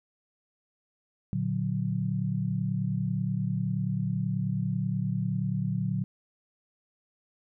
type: chord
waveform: sine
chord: Bb augmented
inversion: none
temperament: equal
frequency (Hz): 116.54 / 146.83 / 185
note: Bb2 / D3 / F#3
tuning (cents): 0 / 0 / 0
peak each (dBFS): -31 / -31 / -30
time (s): 1.33-6.04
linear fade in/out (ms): 0
effects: none